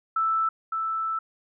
sine tone pair in turn, 1320 / 1320 Hz, E6 / E6, +2 / +2 cents, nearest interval unison, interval 0 cents, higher neither, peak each -21 / -25 dBFS, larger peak first, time 0.16-0.49 / 0.72-1.19 s, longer second, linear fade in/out 5 ms, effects none

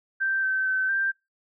sine tone with pitch steps, 1565 / 1542 / 1532 / 1577 Hz, G6 / G6 / G6 / G6, -3 / -29 / -40 / +10 cents, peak -22 dBFS, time 0.2-1.12 s, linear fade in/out 20 ms, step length 230 ms, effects noise-tail reverb RT60 0.2 s tail -21 dB re dry

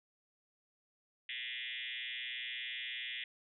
sine tone with frequency modulation, 2677 Hz, E7, 26 cents sharp, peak -39 dBFS, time 1.29-3.24 s, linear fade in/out 2 ms, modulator 123 Hz, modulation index 6.8, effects none

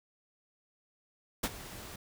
pink noise with ADSR envelope, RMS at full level -29 dBFS, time 1.43-1.96 s, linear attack 9 ms, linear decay 45 ms, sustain -17 dB, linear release 4 ms, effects none

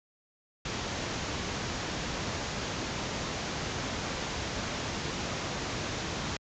pink low-pass noise, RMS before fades -34 dBFS, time 0.65-6.37 s, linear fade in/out 5 ms, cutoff 7100 Hz, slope 96 dB/octave, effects high-pass 60 Hz 12 dB/octave

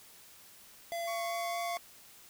square tone with pitch glide, 680 to 691.1 Hz, F5 to F5, -46 to -18 cents, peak -35 dBFS, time 0.92-1.77 s, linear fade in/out 0 ms, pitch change +28 cents, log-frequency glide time 1.07-1.62 s
30% pulse tone with vibrato, 1108.7 Hz, C#6, in tune, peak -37 dBFS, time 1.07-1.78 s, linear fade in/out 10 ms, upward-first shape sine, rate 4.2 Hz, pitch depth 16 cents each way
effects white hiss -56 dBFS RMS until 2.29 s

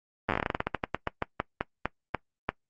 slowing click train, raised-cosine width 0.5 ms, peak -11 dBFS, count 24, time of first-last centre 0.29-2.49 s, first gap 9 ms, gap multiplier 1.18, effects noise-tail reverb RT60 0.1 s tail -21 dB re dry + Opus 24 kbps

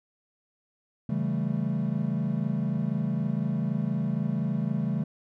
triangle chord, A dominant seventh, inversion first, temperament equal, 138.59 / 164.81 / 196 / 220 Hz, C#3 / E3 / G3 / A3, 0 / 0 / 0 / 0 cents, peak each -29 dBFS, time 1.09-5.04 s, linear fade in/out 5 ms, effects none

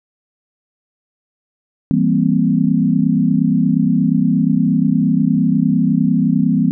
sine chord, C dominant seventh, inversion first, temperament equal, 164.81 / 196 / 233.1 / 261.6 Hz, E3 / G3 / Bb3 / C4, 0 / 0 / 0 / 0 cents, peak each -17 dBFS, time 1.91-6.71 s, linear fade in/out 0 ms, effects none

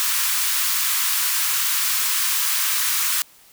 white high-pass noise, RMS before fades -21 dBFS, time 0-3.22 s, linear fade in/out 0 ms, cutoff 980 Hz, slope 48 dB/octave, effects white hiss -51 dBFS RMS until 3.52 s

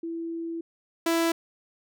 sine / sawtooth tone pair in turn, 332.2 / 332.2 Hz, E4 / E4, +13 / +13 cents, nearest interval unison, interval 0 cents, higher neither, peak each -30 / -18 dBFS, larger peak second, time 0.03-0.61 / 1.06-1.32 s, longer first, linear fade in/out 5 ms, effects none

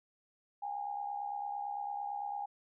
sine tone with amplitude modulation, 815 Hz, G#5, 33 cents flat, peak -33 dBFS, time 0.62-2.46 s, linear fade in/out 10 ms, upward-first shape sine, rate 68.9 Hz, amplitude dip 65%, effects none

